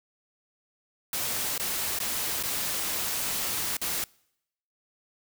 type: noise with dropouts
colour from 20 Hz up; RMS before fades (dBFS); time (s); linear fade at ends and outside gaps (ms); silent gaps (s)
white; -30; 1.13-4.04; 2; 1.579-1.597 / 1.989-2.001 / 2.428-2.435 / 3.769-3.815
effects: noise-tail reverb RT60 0.8 s tail -26 dB re dry